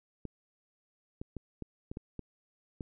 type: clicks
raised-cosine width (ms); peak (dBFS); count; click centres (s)
3; -26; 8; 0.253 / 1.215 / 1.367 / 1.623 / 1.915 / 1.971 / 2.193 / 2.808
effects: none